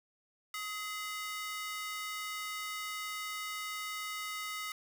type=ring-modulated tone; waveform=sawtooth; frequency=1661.2 Hz; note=G#6; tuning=in tune; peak=-31 dBFS; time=0.54-4.72 s; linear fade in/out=2 ms; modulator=397 Hz; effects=none